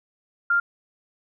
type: tone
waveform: sine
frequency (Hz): 1396.9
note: F6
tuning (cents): 0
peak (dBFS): -17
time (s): 0.5-0.6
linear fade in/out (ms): 5
effects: none